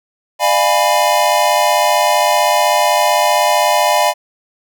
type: chord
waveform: square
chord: D diminished seventh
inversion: none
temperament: equal with one note detuned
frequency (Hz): 602.8 / 698.5 / 830.6 / 987.8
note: D5 / F5 / Ab5 / Cb6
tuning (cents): +45 / 0 / 0 / 0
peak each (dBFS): -17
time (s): 0.39-4.14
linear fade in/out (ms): 50
effects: none